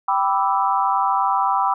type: chord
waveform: sine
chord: E minor seventh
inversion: first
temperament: equal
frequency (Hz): 784 / 987.8 / 1174.7 / 1318.5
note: G5 / B5 / D6 / E6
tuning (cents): 0 / 0 / 0 / 0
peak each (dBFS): -21 / -20 / -23 / -25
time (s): 0.08-1.74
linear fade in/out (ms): 5
effects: none